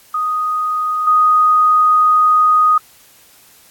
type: tone with level steps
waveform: sine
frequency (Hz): 1244.5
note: D#6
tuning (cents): 0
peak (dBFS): -15 / -8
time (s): 0.14-2.78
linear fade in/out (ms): 5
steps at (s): 1.07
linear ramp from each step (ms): 5
effects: white hiss -47 dBFS RMS until 3.7 s + AAC 64 kbps